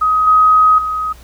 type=tone with level steps; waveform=sine; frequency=1260 Hz; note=D#6; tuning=21 cents sharp; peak=-10 / -6 / -16 dBFS; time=0.01-1.13 s; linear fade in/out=10 ms; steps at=0.27 / 0.78 s; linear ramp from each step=5 ms; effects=added 60 Hz sine -37 dBFS peak until 1.23 s + pink hiss -44 dBFS RMS until 1.23 s